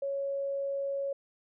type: tone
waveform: sine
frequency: 554.4 Hz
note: C#5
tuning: in tune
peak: -30 dBFS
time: 0.02-1.13 s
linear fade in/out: 5 ms
effects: none